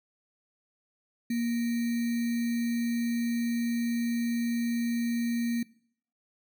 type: tone with sample-and-hold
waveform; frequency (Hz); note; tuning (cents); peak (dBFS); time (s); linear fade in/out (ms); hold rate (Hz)
sine; 235.3; A#3; +16; -26; 1.3-5.63; 5; 2100
effects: noise-tail reverb RT60 0.6 s tail -21 dB re dry